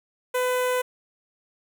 sawtooth tone with notch filter, 502 Hz, B4, 28 cents sharp, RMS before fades -24 dBFS, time 0.34-0.82 s, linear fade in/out 10 ms, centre 4800 Hz, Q 1.1, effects 10-bit

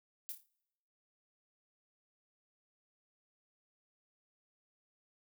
violet noise with echo, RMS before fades -42 dBFS, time 0.29-0.32 s, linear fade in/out 0 ms, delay 28 ms, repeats 5, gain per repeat -7 dB, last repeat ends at 0.46 s, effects noise-tail reverb RT60 0.9 s tail -25 dB re dry

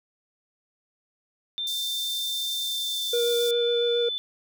sine tone with pitch glide, 3578 to 3510 Hz, A7 to A7, +28 to -5 cents, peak -27 dBFS, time 1.58-4.18 s, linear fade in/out 0 ms, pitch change -33 cents, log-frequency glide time 2.57-3.78 s
pink high-pass noise, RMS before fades -36 dBFS, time 1.67-3.51 s, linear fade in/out 2 ms, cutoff 4200 Hz, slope 96 dB/octave
triangle tone with vibrato, 474.9 Hz, A#4, 32 cents sharp, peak -20 dBFS, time 3.13-4.09 s, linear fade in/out 5 ms, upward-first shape square, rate 7.3 Hz, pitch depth 8 cents each way
effects none

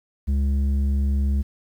square tone with low-pass filter, 69.3 Hz, C#2, in tune, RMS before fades -21 dBFS, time 0.27-1.43 s, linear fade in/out 20 ms, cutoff 160 Hz, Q 1.7, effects 9-bit

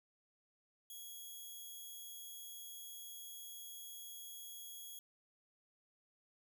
5% pulse tone, 3322 Hz, G#7, in tune, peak -40 dBFS, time 0.9-4.99 s, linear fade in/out 2 ms, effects none

